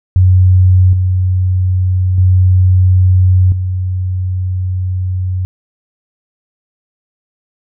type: tone with level steps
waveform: sine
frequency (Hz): 92.2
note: F#2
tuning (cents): -6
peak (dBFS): -4 / -9 / -5 / -13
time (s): 0.16-5.45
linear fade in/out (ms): 0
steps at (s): 0.93 / 2.18 / 3.52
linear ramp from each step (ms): 2
effects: none